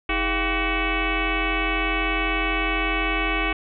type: tone with frequency modulation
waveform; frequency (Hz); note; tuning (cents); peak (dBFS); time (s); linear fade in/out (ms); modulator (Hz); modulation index
sine; 1145; D6; -44; -20; 0.09-3.53; 5; 367; 4.5
effects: none